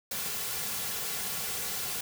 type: noise with comb filter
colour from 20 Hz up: white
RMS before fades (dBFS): -34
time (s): 0.11-2.01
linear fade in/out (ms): 5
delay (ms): 3.2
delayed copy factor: -0.6
effects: none